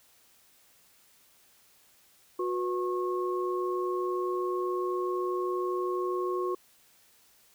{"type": "tone cluster", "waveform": "sine", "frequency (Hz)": [363.8, 491.4, 1088], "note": ["F#4", "B4", "C#6"], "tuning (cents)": [-29, -9, -33], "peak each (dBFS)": [-29, -38, -34], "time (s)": [2.39, 6.55], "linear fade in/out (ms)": 5, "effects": ["white hiss -62 dBFS RMS until 7.54 s"]}